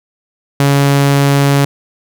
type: tone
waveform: sawtooth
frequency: 140.4 Hz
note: C#3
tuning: 22 cents sharp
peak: -4 dBFS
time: 0.6-1.65 s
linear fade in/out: 2 ms
effects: none